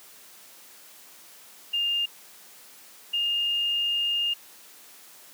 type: tone pair in turn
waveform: sine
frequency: 2812 / 2826 Hz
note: F7 / F7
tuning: +11 / +20 cents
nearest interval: unison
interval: 9 cents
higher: second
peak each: -23 dBFS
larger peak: neither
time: 1.73-2.06 / 3.13-4.34 s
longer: second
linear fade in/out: 10 ms
effects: white hiss -50 dBFS RMS until 5.33 s + high-pass 200 Hz 12 dB/octave